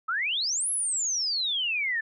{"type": "exponential two-way sweep", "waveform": "sine", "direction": "up then down", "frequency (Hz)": [1252, 11175, 1734], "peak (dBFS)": -25, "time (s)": [0.08, 2.01], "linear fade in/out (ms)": 10, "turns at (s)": 0.7, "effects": []}